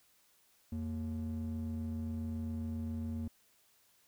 triangle ring-modulated tone, 158.1 Hz, D#3, 28 cents sharp, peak -30 dBFS, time 0.72-3.28 s, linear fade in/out 5 ms, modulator 72.2 Hz, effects tanh soft clip ceiling -27 dBFS + white hiss -69 dBFS RMS until 4.07 s

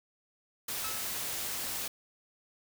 white noise, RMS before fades -36 dBFS, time 0.68-1.88 s, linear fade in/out 5 ms
sawtooth tone with exponential decay, 1299 Hz, E6, 26 cents flat, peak -33 dBFS, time 0.84-1.24 s, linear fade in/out 2 ms, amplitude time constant 85 ms
effects none

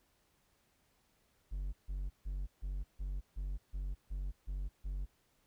triangle tone bursts, 47.24 Hz, F#1, 37 cents sharp, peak -34 dBFS, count 10, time 1.51-5.06 s, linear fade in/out 20 ms, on 220 ms, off 150 ms, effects pink hiss -74 dBFS RMS until 5.46 s

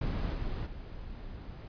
brown noise with level steps, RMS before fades -32 / -35 / -43 dBFS, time 0.01-1.68 s, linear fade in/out 5 ms, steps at 0.33 / 0.65 s, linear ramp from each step 20 ms, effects resampled to 11025 Hz

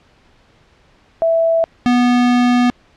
sine / square tone pair in turn, 659.3 / 245.1 Hz, E5 / B3, 0 / -13 cents, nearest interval octave + perfect fourth, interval 1713 cents, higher first, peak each -11 / -11 dBFS, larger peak neither, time 1.22-1.64 / 1.86-2.7 s, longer second, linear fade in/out 0 ms, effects pink hiss -52 dBFS RMS until 2.96 s + low-pass 4000 Hz 12 dB/octave

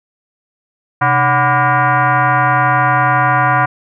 sine tone with frequency modulation, 130 Hz, C3, 11 cents flat, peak -9 dBFS, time 1.01-3.66 s, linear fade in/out 10 ms, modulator 434 Hz, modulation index 3.5, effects none

